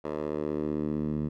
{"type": "tone with band-pass filter sweep", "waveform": "10% pulse", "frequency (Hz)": 75.6, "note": "D#2", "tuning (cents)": -49, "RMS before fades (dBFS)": -31, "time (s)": [0.04, 1.29], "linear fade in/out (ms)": 10, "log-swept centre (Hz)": [630, 180], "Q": 1.5, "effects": []}